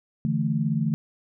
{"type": "chord", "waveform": "sine", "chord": "D suspended second", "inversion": "none", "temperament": "equal with one note detuned", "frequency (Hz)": [145.65, 164.81, 220], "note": ["D3", "E3", "A3"], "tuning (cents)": [-14, 0, 0], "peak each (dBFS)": -26, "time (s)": [0.25, 0.94], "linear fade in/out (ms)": 0, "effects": []}